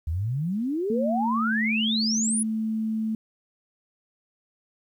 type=exponential sweep; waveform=sine; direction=up; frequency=74.2 to 10548 Hz; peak=-24 dBFS; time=0.07-2.43 s; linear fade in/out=5 ms
type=tone with pitch glide; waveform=sine; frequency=229 to 219.9 Hz; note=A#3 to A3; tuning=-31 to -1 cents; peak=-24 dBFS; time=0.9-3.15 s; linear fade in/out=2 ms; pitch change=-70 cents; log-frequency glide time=1.23-1.59 s
effects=10-bit